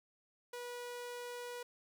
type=tone; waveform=sawtooth; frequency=486.4 Hz; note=B4; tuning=26 cents flat; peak=-39 dBFS; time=0.53-1.63 s; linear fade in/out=5 ms; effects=none